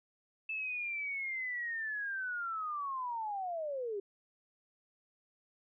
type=linear sweep; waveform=sine; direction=down; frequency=2637 to 385.8 Hz; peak=-35 dBFS; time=0.49-4 s; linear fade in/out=5 ms; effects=none